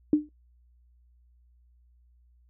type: tone with exponential decay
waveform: sine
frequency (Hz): 300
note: D4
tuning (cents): +37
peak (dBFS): -13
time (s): 0.13-0.29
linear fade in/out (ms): 2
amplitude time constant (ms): 34
effects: noise-tail reverb RT60 0.1 s tail -17 dB re dry + added 60 Hz sine -58 dBFS peak until 2.49 s